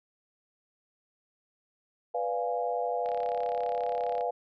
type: chord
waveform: sine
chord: B diminished seventh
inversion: none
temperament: equal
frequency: 493.9 / 587.3 / 698.5 / 830.6 Hz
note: B4 / D5 / F5 / Ab5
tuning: 0 / 0 / 0 / 0 cents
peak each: -32 / -37 / -31 / -36 dBFS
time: 2.14-4.31 s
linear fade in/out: 10 ms
type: click train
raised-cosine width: 0.3 ms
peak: -30 dBFS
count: 41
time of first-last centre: 3.06-4.209 s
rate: 34.8 Hz
effects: none